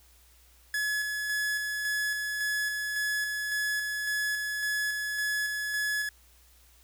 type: tone with tremolo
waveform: 45% pulse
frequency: 1700 Hz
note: G#6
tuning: 40 cents sharp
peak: -27 dBFS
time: 0.74-6.09 s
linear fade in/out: 2 ms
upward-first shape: square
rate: 1.8 Hz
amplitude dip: 30%
effects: added 60 Hz sine -59 dBFS peak until 6.83 s + white hiss -61 dBFS RMS until 6.83 s